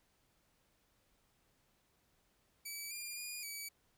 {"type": "tone with pitch steps", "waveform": "10% pulse", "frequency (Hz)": [2296, 2403, 2439, 2283], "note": ["D7", "D7", "D#7", "D7"], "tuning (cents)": [-40, 39, -35, -50], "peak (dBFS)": -34, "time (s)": [2.65, 3.69], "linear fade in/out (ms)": 10, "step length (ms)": 260, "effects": ["pink hiss -75 dBFS RMS until 3.97 s"]}